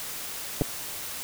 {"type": "clicks", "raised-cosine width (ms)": 2, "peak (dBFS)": -11, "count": 2, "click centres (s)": [0.612, 0.619], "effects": ["white hiss -36 dBFS RMS until 1.23 s"]}